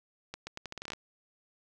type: accelerating click train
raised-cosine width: 0.2 ms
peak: -22 dBFS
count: 12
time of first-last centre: 0.34-0.934 s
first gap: 130 ms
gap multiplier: 0.8
effects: none